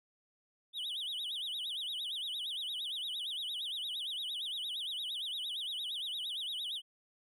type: tone with vibrato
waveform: triangle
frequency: 3357 Hz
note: G#7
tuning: 18 cents sharp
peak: -35 dBFS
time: 0.73-6.82 s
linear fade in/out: 50 ms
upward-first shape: sine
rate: 8.7 Hz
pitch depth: 240 cents each way
effects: none